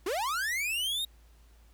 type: linear sweep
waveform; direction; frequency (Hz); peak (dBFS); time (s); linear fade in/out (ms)
45% pulse; up; 324.9 to 3795; -29; 0.06-1.05; 5
effects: added 56 Hz sine -55 dBFS peak until 1.73 s + pink hiss -66 dBFS RMS until 1.73 s